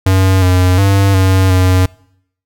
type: tone with pitch steps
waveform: square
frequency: 94.7 / 91.4 / 98.3 / 94.5 / 92.4 Hz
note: F#2 / F#2 / G2 / F#2 / F#2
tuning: +41 / -21 / +5 / +37 / -2 cents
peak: -8 dBFS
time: 0.06-1.86 s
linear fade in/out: 5 ms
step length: 360 ms
effects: noise-tail reverb RT60 0.7 s tail -24 dB re dry